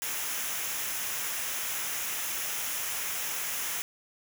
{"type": "noise with comb filter", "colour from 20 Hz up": "white", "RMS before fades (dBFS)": -33, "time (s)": [0.02, 3.82], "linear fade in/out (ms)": 0, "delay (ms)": 0.23, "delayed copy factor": -0.55, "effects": []}